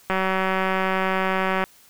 click train, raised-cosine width 0.5 ms, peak -8 dBFS, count 292, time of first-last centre 0.1-1.64 s, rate 189 Hz, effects white hiss -53 dBFS RMS until 1.89 s

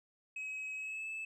sine tone with pitch glide, 2552 to 2616 Hz, D#7 to E7, +43 to -14 cents, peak -36 dBFS, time 0.36-1.25 s, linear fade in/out 5 ms, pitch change +43 cents, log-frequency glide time 0.76-1.08 s, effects tanh soft clip ceiling -38 dBFS

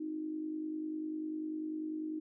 sine tone with amplitude modulation, 311.1 Hz, D#4, in tune, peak -33 dBFS, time 0-2.2 s, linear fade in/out 10 ms, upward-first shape sine, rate 50.1 Hz, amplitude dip 60%, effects none

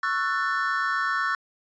triangle chord, F# minor seventh, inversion second, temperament just, 1110 / 1332 / 1480 / 1776 Hz, C#6 / E6 / F#6 / A6, +2 / +18 / 0 / +16 cents, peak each -27 dBFS, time 0.03-1.35 s, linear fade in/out 2 ms, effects resampled to 16000 Hz

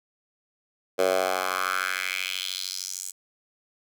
10% pulse tone with high-pass filter sweep, 93.1 Hz, F#2, 11 cents sharp, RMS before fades -28 dBFS, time 0.98-3.12 s, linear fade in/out 20 ms, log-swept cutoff 500 to 7800 Hz, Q 3, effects none

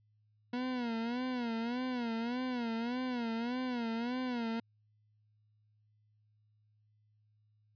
40% pulse tone with vibrato, 240.8 Hz, B3, 44 cents flat, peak -33 dBFS, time 0.53-4.6 s, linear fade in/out 5 ms, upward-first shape sine, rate 1.7 Hz, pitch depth 110 cents each way, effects added 106 Hz sine -68 dBFS peak until 7.75 s + resampled to 11025 Hz

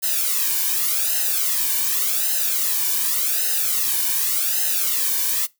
blue noise with flanger, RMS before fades -21 dBFS, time 0.02-5.47 s, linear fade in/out 20 ms, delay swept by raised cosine 0.87 to 1.53 ms, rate 0.87 Hz, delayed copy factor -1, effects noise-tail reverb RT60 0.2 s tail -21 dB re dry

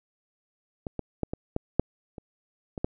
clicks, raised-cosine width 2 ms, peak -19 / -17 / -13 / -18 / -13 / -6 / -26 / -21 / -12 dBFS, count 9, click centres 0.868 / 0.993 / 1.233 / 1.335 / 1.564 / 1.796 / 2.182 / 2.778 / 2.845 s, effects none

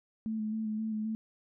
sine tone with vibrato, 217.7 Hz, A3, 18 cents flat, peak -31 dBFS, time 0.26-1.15 s, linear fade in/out 0 ms, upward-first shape square, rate 3.8 Hz, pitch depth 21 cents each way, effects none

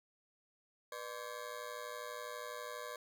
20% pulse ring-modulated tone, 545 Hz, C#5, 29 cents flat, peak -35 dBFS, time 0.92-2.96 s, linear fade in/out 2 ms, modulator 56.1 Hz, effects none

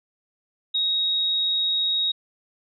sine tone, 3777 Hz, A#7, 22 cents sharp, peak -20 dBFS, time 0.74-2.12 s, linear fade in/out 10 ms, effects none

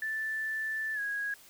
sine tone with pitch glide, 1760 to 1651.7 Hz, A6 to G#6, 0 to -10 cents, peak -31 dBFS, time 0.02-1.34 s, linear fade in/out 2 ms, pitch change -110 cents, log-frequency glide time 0.94-1 s, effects white hiss -56 dBFS RMS until 1.49 s

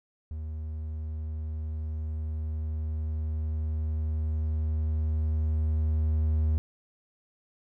triangle tone with level ramp, 77.78 Hz, D#2, in tune, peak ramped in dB -31 to -20 dBFS, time 0.31-6.58 s, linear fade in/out 0 ms, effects none

